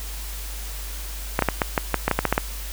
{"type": "clicks", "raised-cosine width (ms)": 0.5, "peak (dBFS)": -3, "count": 12, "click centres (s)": [1.391, 1.423, 1.487, 1.618, 1.778, 1.943, 2.08, 2.113, 2.19, 2.253, 2.326, 2.379], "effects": ["added 50 Hz sine -31 dBFS peak until 2.72 s", "white hiss -37 dBFS RMS until 2.72 s"]}